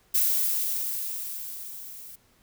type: noise with level ramp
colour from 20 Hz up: violet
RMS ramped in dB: -22 to -44 dBFS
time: 0.14-2.16 s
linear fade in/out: 10 ms
effects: pink hiss -63 dBFS RMS until 2.42 s